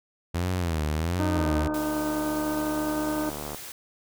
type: tone with vibrato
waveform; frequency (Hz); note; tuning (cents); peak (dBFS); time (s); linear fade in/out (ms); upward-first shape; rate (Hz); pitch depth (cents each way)
sawtooth; 83.2; E2; +17; -21; 0.34-1.68; 10; sine; 1.4; 170
type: harmonic tone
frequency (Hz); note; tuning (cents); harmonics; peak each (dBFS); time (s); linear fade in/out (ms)
306.3; D#4; -27; 1 / 2 / 3 / 4 / 5; -27 / -33 / -37 / -39 / -41; 1.19-3.3; 10
type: click train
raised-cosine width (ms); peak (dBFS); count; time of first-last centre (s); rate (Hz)
1; -21; 163; 1.36-3.546; 74.1
type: noise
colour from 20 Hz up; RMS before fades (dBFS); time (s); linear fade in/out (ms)
white; -40; 1.74-3.72; 2
effects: none